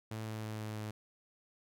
sawtooth tone with pitch steps, 110 / 109.3 / 108.61 / 107.92 / 107.24 Hz, A2 / A2 / A2 / A2 / A2, 0 / -11 / -22 / -33 / -44 cents, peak -35 dBFS, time 0.11-0.91 s, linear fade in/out 5 ms, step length 160 ms, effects none

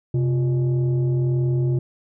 sine tone pair together, 130.81 / 350.8 Hz, C3 / F4, 0 / +8 cents, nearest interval octave + perfect fourth, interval 1708 cents, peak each -16 / -24 dBFS, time 0.14-1.79 s, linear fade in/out 5 ms, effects tanh soft clip ceiling -15 dBFS

